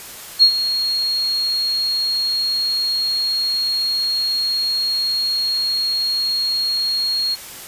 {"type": "tone with ADSR envelope", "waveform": "sine", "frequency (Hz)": 4286, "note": "C8", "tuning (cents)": 41, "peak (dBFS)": -5, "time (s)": [0.39, 7.36], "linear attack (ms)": 35, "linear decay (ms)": 82, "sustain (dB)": -12, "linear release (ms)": 26, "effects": ["white hiss -35 dBFS RMS until 7.67 s", "resampled to 32000 Hz"]}